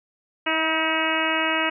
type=harmonic tone with a mistuned harmonic; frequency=320 Hz; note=D#4; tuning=49 cents sharp; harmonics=1 / 2 / 3 / 4 / 5 / 6 / 7 / 8 / 9; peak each=-29 / -29 / -29 / -29 / -29 / -29 / -29 / -29 / -29 dBFS; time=0.46-1.7 s; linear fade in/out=10 ms; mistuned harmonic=5; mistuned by=-25 cents; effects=none